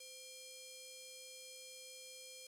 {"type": "ring-modulated tone", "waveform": "10% pulse", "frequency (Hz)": 1864.7, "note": "A#6", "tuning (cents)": 0, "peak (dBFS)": -39, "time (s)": [0, 2.47], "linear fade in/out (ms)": 5, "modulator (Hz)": 1350, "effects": ["low-pass 12000 Hz 12 dB/octave", "11-bit"]}